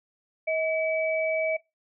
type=tone pair together; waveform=sine; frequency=637.9 / 2289 Hz; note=D#5 / D7; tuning=+43 / -45 cents; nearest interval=octave + minor seventh; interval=2212 cents; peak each=-25 / -29 dBFS; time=0.47-1.57 s; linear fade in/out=10 ms; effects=noise-tail reverb RT60 0.2 s tail -19 dB re dry